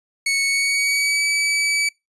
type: tone with pitch glide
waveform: sawtooth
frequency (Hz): 2214 to 2293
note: C#7 to D7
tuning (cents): -3 to -42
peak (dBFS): -14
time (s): 0.26-1.89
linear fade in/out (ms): 5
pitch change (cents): +61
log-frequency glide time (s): 0.45-1.24
effects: noise-tail reverb RT60 0.2 s tail -24 dB re dry + resampled to 24000 Hz